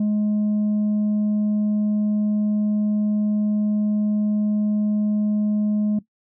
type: tone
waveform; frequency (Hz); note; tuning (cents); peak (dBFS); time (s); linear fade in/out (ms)
sine; 210; G#3; +19; -15; 0-5.99; 5
effects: noise-tail reverb RT60 0.1 s tail -17 dB re dry + tanh soft clip ceiling -17 dBFS